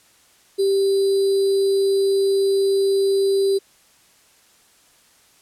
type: tone with sample-and-hold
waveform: sine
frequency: 391.9 Hz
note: G4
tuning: in tune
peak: -15 dBFS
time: 0.58-3.59 s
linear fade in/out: 20 ms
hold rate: 4410 Hz
effects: white hiss -55 dBFS RMS until 5.41 s + low-pass 11000 Hz 12 dB/octave